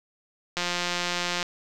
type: click train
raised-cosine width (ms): 0.2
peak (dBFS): -10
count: 152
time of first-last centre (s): 0.57-1.428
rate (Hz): 176
effects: none